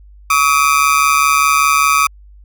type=ring-modulated tone; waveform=30% pulse; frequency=1204 Hz; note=D6; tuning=43 cents sharp; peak=-4 dBFS; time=0.3-2.07 s; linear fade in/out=5 ms; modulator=72.5 Hz; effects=added 50 Hz sine -38 dBFS peak until 2.44 s